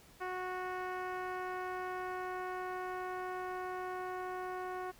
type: tone with low-pass filter sweep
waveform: 10% pulse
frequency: 367.5 Hz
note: F#4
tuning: 12 cents flat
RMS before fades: -40 dBFS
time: 0.2-4.92 s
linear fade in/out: 20 ms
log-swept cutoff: 1700 to 1100 Hz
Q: 0.74
effects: pink hiss -61 dBFS RMS until 4.99 s